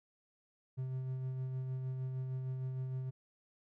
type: tone with tremolo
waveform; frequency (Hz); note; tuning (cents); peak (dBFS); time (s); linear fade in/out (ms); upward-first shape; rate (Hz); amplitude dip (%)
triangle; 130; C3; -11; -33; 0.77-3.11; 20; sine; 6.5; 30
effects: none